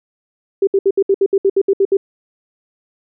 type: tone bursts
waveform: sine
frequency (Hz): 392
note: G4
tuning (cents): 0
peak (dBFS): -9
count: 12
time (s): 0.62-1.97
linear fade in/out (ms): 5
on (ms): 52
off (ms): 66
effects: none